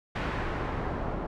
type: noise with low-pass filter sweep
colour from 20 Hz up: pink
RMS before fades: -32 dBFS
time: 0.15-1.27 s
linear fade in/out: 10 ms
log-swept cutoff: 2200 to 870 Hz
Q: 0.94
effects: none